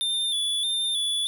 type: tone with vibrato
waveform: square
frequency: 3520 Hz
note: A7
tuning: in tune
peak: -24 dBFS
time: 0.01-1.27 s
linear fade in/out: 0 ms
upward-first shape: square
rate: 1.6 Hz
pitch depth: 41 cents each way
effects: none